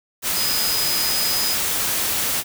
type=tone in noise; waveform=sine; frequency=4997 Hz; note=D#8; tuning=7 cents sharp; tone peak=-23 dBFS; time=0.34-1.57 s; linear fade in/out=50 ms; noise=white; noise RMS=-22 dBFS; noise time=0.22-2.44 s; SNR=-4 dB; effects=none